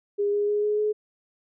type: tone with pitch steps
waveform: sine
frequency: 407.6 / 411.6 / 415.7 / 419.8 / 423.9 Hz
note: G#4 / G#4 / G#4 / G#4 / G#4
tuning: -32 / -16 / +2 / +19 / +35 cents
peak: -21 dBFS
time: 0.18-0.93 s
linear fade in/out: 20 ms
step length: 150 ms
effects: none